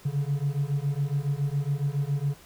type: beating tone pair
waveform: triangle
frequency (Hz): 138.5 / 145.7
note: C#3 / D3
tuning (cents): -1 / -13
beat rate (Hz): 7.2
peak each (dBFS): -25 / -25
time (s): 0.05-2.35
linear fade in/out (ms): 10
effects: tanh soft clip ceiling -17 dBFS + pink hiss -52 dBFS RMS until 2.45 s